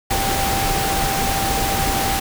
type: tone in noise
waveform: sine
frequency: 784 Hz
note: G5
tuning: in tune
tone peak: -22 dBFS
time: 0.1-2.2 s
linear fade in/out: 10 ms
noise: pink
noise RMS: -21 dBFS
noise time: 0.1-2.2 s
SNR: -4 dB
effects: none